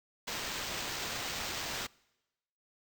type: noise with sample-and-hold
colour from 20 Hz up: white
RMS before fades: -38 dBFS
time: 0.27-1.87 s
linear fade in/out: 10 ms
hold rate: 11025 Hz
effects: noise-tail reverb RT60 1.0 s tail -25 dB re dry